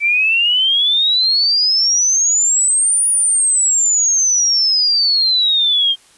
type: exponential two-way sweep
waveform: sine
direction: up then down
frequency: 2301 to 9720 to 3167 Hz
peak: -11 dBFS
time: 0-5.96 s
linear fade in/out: 50 ms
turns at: 3.08 s
effects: white hiss -49 dBFS RMS until 6.17 s + resampled to 24000 Hz